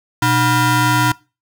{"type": "ring-modulated tone", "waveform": "25% pulse", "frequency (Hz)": 426.4, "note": "G#4", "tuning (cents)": 46, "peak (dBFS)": -6, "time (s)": [0.22, 1.12], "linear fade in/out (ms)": 5, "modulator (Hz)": 549, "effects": ["noise-tail reverb RT60 0.3 s tail -23 dB re dry"]}